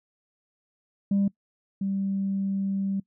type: tone pair in turn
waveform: sine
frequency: 198.8 / 195.38 Hz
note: G3 / G3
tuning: +25 / -5 cents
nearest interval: unison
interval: 30 cents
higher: first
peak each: -18 / -24 dBFS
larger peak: first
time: 1.11-1.28 / 1.81-3 s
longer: second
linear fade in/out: 5 ms
effects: noise-tail reverb RT60 0.1 s tail -23 dB re dry + tanh soft clip ceiling -18 dBFS